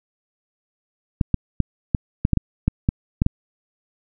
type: clicks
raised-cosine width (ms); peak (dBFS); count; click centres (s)
5; -4; 11; 1.212 / 1.343 / 1.603 / 1.948 / 2.251 / 2.333 / 2.373 / 2.68 / 2.889 / 3.219 / 3.264
effects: none